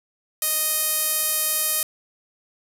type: tone with band-pass filter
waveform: sawtooth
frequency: 622.3 Hz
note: D#5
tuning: in tune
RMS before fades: -23 dBFS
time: 0.42-1.83 s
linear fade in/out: 2 ms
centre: 12000 Hz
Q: 1.8
effects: none